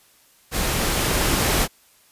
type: noise with level ramp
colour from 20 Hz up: pink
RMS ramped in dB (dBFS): -23 to -19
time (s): 0.51-1.68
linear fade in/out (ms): 50
effects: white hiss -56 dBFS RMS until 2.11 s + resampled to 32000 Hz